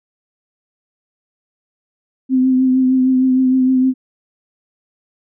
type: tone with vibrato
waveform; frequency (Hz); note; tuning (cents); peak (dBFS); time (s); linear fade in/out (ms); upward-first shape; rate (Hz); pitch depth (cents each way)
sine; 258.6; C4; -20; -10; 2.29-3.94; 50; triangle; 6.5; 28
effects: none